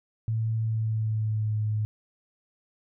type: tone with pitch glide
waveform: sine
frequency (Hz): 111.8 to 107.18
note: A2 to A2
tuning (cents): +28 to -45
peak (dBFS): -24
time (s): 0.28-1.85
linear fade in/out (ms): 0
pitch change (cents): -73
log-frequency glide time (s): 0.57-1.57
effects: none